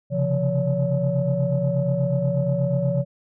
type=tone cluster; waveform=sine; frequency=131 / 139.3 / 172.3 / 567 Hz; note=C3 / C#3 / F3 / C#5; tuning=+2 / +9 / -23 / +39 cents; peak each=-24 dBFS; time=0.1-3.05 s; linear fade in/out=50 ms; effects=tanh soft clip ceiling -11 dBFS